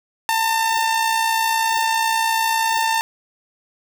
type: tone with amplitude modulation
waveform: sawtooth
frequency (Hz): 899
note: A5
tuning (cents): +37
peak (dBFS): -11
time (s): 0.29-3.01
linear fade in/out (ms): 0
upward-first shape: sine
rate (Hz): 60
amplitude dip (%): 50
effects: none